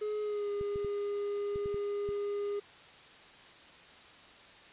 triangle tone with pitch glide, 422.4 to 408 Hz, G#4 to G#4, +29 to -31 cents, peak -30 dBFS, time 0.01-2.6 s, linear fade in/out 10 ms, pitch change -60 cents, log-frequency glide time 0.21-0.5 s
clicks, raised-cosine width 5 ms, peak -31 dBFS, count 7, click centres 0.611 / 0.759 / 0.847 / 1.559 / 1.659 / 1.744 / 2.09 s
effects white hiss -54 dBFS RMS until 4.72 s + resampled to 8000 Hz

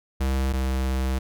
square tone pair in turn, 66.2 / 65.44 Hz, C2 / C2, +21 / +1 cents, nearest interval unison, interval 20 cents, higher first, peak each -22 / -23 dBFS, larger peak first, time 0.2-0.53 / 0.53-1.19 s, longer second, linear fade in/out 10 ms, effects none

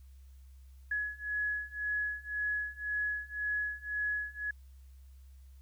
sine beating tone pair, 1687 / 1688.9 Hz, G#6 / G#6, +27 / +29 cents, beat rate 1.9 Hz, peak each -36 / -35 dBFS, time 0.91-4.51 s, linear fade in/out 5 ms, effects added 66 Hz sine -51 dBFS peak until 5.61 s + white hiss -72 dBFS RMS until 5.61 s

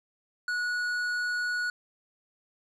sine tone with tanh clipping, 1462 Hz, F#6, 21 cents flat, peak -29 dBFS, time 0.48-1.7 s, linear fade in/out 2 ms, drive 10 dB, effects none

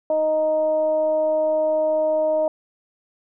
sine tone with frequency modulation, 622.3 Hz, D#5, in tune, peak -17 dBFS, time 0.1-2.48 s, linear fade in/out 2 ms, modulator 310 Hz, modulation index 0.38, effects none

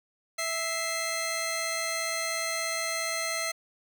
15% pulse tone pair together, 656 / 2085 Hz, E5 / C7, -9 / -7 cents, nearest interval octave + minor sixth, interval 2002 cents, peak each -26 / -25 dBFS, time 0.38-3.52 s, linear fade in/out 10 ms, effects none

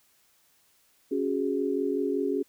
sine chord, C# suspended fourth, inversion none, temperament equal, 277.2 / 370 / 415.3 Hz, C#4 / F#4 / G#4, 0 / 0 / 0 cents, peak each -29 / -30 / -29 dBFS, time 1.11-2.43 s, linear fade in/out 10 ms, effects white hiss -65 dBFS RMS until 2.48 s

